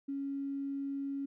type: tone with tanh clipping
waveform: triangle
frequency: 277.2 Hz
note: C#4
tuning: in tune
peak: -34 dBFS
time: 0.08-1.26 s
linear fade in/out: 10 ms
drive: 3 dB
effects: none